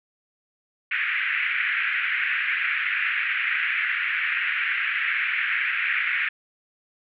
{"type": "band-pass noise", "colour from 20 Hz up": "white", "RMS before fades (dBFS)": -25, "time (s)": [0.91, 6.29], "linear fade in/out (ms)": 5, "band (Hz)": [1500, 2500], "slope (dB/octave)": 48, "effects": []}